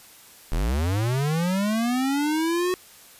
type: linear sweep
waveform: square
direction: up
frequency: 35.49 to 370 Hz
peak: -22 dBFS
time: 0.52-2.74 s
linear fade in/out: 0 ms
effects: white hiss -49 dBFS RMS until 3.19 s + resampled to 32000 Hz